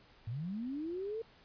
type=linear sweep; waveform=sine; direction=up; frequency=103 to 460 Hz; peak=-36 dBFS; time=0.27-1.22 s; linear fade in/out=5 ms; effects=pink hiss -62 dBFS RMS until 1.44 s + resampled to 11025 Hz